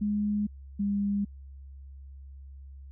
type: tone pair in turn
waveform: sine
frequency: 207.7 / 201.9 Hz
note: G#3 / G#3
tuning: 0 / -49 cents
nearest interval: unison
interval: 49 cents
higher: first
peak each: -25 dBFS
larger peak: neither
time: 0.01-0.47 / 0.79-1.25 s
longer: neither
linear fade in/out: 10 ms
effects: added 68 Hz sine -43 dBFS peak until 2.91 s